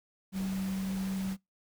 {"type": "tone in noise", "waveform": "sine", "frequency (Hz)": 191.2, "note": "G3", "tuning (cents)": -43, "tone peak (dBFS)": -31, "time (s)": [0.32, 1.37], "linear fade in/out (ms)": 50, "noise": "pink", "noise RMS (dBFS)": -45, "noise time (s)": [0.32, 1.37], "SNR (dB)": 11, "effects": ["noise-tail reverb RT60 0.2 s tail -25 dB re dry"]}